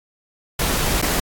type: noise with dropouts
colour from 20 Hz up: pink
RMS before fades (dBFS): -20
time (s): 0.59-1.2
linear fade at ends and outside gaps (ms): 5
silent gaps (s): 1.017-1.024
effects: AAC 64 kbps